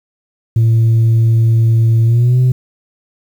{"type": "tone with pitch glide", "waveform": "sine", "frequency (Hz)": [113.7, 126.89], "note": ["A#2", "B2"], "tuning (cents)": [-43, 47], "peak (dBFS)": -5, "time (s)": [0.56, 2.52], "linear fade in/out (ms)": 5, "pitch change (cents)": 190, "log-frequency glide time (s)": [2.04, 2.39], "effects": ["tanh soft clip ceiling -6 dBFS", "7-bit"]}